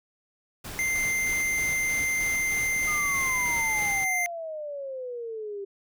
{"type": "noise with tremolo", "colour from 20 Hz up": "pink", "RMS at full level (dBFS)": -38, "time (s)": [0.64, 4.05], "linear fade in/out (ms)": 10, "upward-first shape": "square", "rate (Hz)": 3.2, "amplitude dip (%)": 30}
{"type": "tone", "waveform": "square", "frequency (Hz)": 2089, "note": "C7", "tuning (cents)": -3, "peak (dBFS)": -25, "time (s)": [0.79, 4.26], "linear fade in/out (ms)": 0}
{"type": "exponential sweep", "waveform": "sine", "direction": "down", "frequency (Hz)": [1244.5, 392], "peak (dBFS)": -32, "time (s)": [2.87, 5.65], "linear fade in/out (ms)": 10}
{"effects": []}